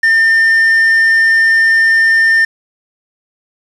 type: tone with quantisation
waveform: triangle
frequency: 1805 Hz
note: A6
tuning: 44 cents sharp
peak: -5 dBFS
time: 0.03-2.45 s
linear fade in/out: 5 ms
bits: 5
effects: low-pass 9000 Hz 12 dB/octave